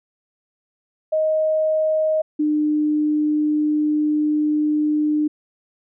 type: tone pair in turn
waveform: sine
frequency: 626 / 301.6 Hz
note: D#5 / D4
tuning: +10 / +46 cents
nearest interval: octave + minor second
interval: 1264 cents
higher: first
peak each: -16 dBFS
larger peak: neither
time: 1.12-2.22 / 2.39-5.28 s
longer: second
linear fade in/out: 10 ms
effects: none